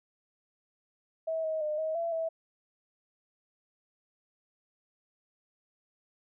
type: tone with pitch steps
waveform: sine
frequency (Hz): 646 / 633 / 607 / 633 / 673 / 652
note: E5 / D#5 / D#5 / D#5 / E5 / E5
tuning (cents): -35 / +30 / -43 / +30 / +36 / -19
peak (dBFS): -29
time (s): 1.27-2.29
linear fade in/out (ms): 10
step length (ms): 170
effects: none